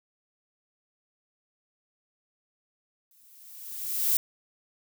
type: noise with exponential growth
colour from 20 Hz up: violet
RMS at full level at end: -22 dBFS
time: 3.11-4.17 s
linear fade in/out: 1 ms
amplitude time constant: 230 ms
effects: none